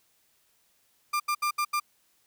35% pulse tone bursts at uneven times, 1194 Hz, D6, 28 cents sharp, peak -23 dBFS, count 5, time 1.13-1.2 / 1.28-1.35 / 1.42-1.51 / 1.58-1.65 / 1.73-1.8 s, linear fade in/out 10 ms, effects white hiss -68 dBFS RMS until 2.26 s

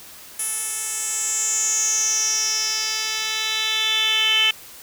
10% pulse tone with band-pass filter sweep, 437.7 Hz, A4, 9 cents flat, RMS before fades -22 dBFS, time 0.39-4.51 s, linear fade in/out 5 ms, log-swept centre 10000 to 3000 Hz, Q 6.8, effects white hiss -42 dBFS RMS until 4.82 s

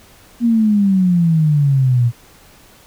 sine exponential sweep, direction down, 240 to 116.54 Hz, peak -10 dBFS, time 0.4-2.12 s, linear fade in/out 50 ms, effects pink hiss -46 dBFS RMS until 2.86 s

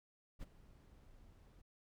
brown noise with ADSR envelope, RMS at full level -45 dBFS, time 0.39-1.62 s, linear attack 37 ms, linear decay 19 ms, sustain -17 dB, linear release 11 ms, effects none

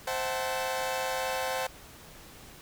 sawtooth chord, F# half-diminished seventh, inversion second, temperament equal with one note detuned, 523.3 / 659.3 / 756 / 880 Hz, C5 / E5 / F#5 / A5, 0 / 0 / +37 / 0 cents, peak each -29 / -35 / -31 / -33 dBFS, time 0.07-1.67 s, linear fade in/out 5 ms, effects pink hiss -50 dBFS RMS until 2.61 s

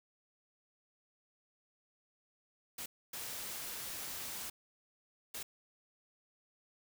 white noise bursts at uneven times, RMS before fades -43 dBFS, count 3, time 2.78-2.86 / 3.13-4.5 / 5.34-5.43 s, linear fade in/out 5 ms, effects none

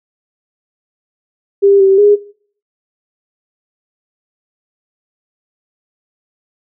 sine tone with pitch steps, 398.3 / 387.1 / 411.9 Hz, G4 / G4 / G#4, +28 / -22 / -14 cents, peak -5 dBFS, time 1.62-2.16 s, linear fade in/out 20 ms, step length 180 ms, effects noise-tail reverb RT60 0.5 s tail -17 dB re dry

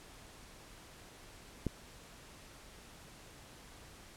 click, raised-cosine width 3 ms, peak -20 dBFS, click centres 1.667 s, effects pink hiss -55 dBFS RMS until 4.16 s + low-pass 11000 Hz 12 dB/octave

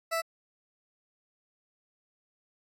20% pulse tone, 659.3 Hz, E5, in tune, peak -23 dBFS, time 0.11-0.22 s, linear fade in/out 20 ms, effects AAC 48 kbps

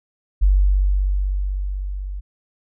sine tone with level ramp, 48 Hz, G1, 36 cents flat, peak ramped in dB -10 to -26 dBFS, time 0.41-2.21 s, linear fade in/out 20 ms, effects none

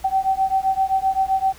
sine beating tone pair, 765 / 772.7 Hz, G5 / G5, -42 / -25 cents, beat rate 7.7 Hz, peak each -20 dBFS, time 0.04-1.53 s, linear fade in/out 10 ms, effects added 60 Hz sine -45 dBFS peak until 1.58 s + pink hiss -45 dBFS RMS until 1.58 s

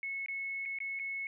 sine tone with dropouts, 2194 Hz, C#7, 18 cents flat, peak -35 dBFS, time 0.03-1.27 s, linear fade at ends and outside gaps 1 ms, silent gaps 0.261-0.284 / 0.654-0.658 / 0.787-0.803 / 0.991-0.996 s, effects none

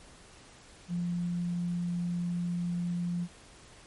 sine tone, 174.4 Hz, F3, 2 cents flat, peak -29 dBFS, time 0.88-3.28 s, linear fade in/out 50 ms, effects pink hiss -54 dBFS RMS until 3.86 s + MP3 48 kbps

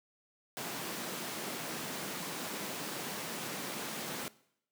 pink high-pass noise, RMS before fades -40 dBFS, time 0.57-4.28 s, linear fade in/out 0 ms, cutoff 160 Hz, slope 24 dB/octave, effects noise-tail reverb RT60 0.7 s tail -20 dB re dry

